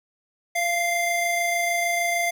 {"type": "tone pair together", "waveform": "square", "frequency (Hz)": [688.8, 2093], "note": ["F5", "C7"], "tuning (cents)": [-24, 0], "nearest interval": "octave + perfect fifth", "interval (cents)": 1924, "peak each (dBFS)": -25, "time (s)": [0.55, 2.31], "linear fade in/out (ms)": 10, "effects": []}